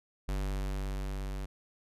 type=tone with level ramp; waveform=square; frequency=48.53 Hz; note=G1; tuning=17 cents flat; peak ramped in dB=-31 to -36 dBFS; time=0.28-1.46 s; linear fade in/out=10 ms; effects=resampled to 32000 Hz